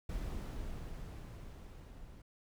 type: noise with level ramp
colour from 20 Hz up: brown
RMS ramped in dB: -39 to -53 dBFS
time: 0.09-2.22 s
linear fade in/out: 5 ms
effects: none